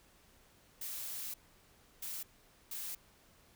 blue noise bursts at uneven times, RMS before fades -42 dBFS, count 3, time 0.81-1.34 / 2.02-2.23 / 2.71-2.95 s, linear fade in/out 5 ms, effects pink hiss -65 dBFS RMS until 3.55 s

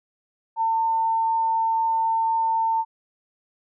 sine tone, 901 Hz, A5, 41 cents sharp, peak -19 dBFS, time 0.56-2.85 s, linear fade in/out 50 ms, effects none

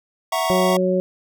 square chord, F# dominant seventh, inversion third, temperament equal, 659.3 / 740 / 932.3 / 1108.7 Hz, E5 / F#5 / A#5 / C#6, 0 / 0 / 0 / 0 cents, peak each -24 / -26 / -27 / -26 dBFS, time 0.32-0.77 s, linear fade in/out 5 ms
harmonic tone, 184.4 Hz, F#3, 6 cents flat, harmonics 1 / 2 / 3, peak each -21 / -21 / -20 dBFS, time 0.5-1 s, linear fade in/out 0 ms
effects none

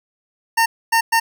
25% pulse tone bursts at uneven times, 912 Hz, A#5, 38 cents flat, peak -9 dBFS, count 3, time 0.57-0.66 / 0.92-1.01 / 1.12-1.2 s, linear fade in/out 10 ms, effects none

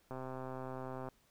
click train, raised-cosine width 1 ms, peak -30 dBFS, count 128, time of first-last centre 0.11-1.087 s, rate 130 Hz, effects pink hiss -71 dBFS RMS until 1.3 s

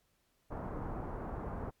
pink low-pass noise, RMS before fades -40 dBFS, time 0.5-1.71 s, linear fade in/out 20 ms, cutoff 1200 Hz, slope 24 dB/octave, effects pink hiss -75 dBFS RMS until 1.8 s + MP3 96 kbps

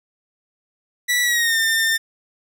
sawtooth tone with pitch glide, 1955 to 1803.1 Hz, B6 to A6, -18 to +42 cents, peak -13 dBFS, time 1.08-1.98 s, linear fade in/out 20 ms, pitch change -140 cents, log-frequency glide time 1.23-1.58 s, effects none

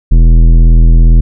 triangle tone with tanh clipping, 41.2 Hz, E1, in tune, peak -3 dBFS, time 0.11-1.21 s, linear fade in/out 10 ms, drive 17 dB, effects none

